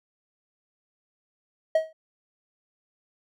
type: tone with exponential decay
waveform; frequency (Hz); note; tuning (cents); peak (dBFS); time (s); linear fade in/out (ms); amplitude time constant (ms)
triangle; 637; D#5; +41; -13; 1.75-1.93; 5; 38
effects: none